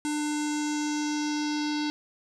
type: tone with low-pass filter sweep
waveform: square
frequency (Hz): 298.8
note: D4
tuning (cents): +30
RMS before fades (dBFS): -29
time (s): 0.05-1.9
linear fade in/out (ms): 0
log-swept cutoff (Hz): 8600 to 4600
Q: 3.5
effects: none